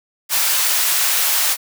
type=high-pass noise; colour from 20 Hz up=white; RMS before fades=-17 dBFS; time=0.29-1.57 s; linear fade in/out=50 ms; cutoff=810 Hz; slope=12 dB/octave; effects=none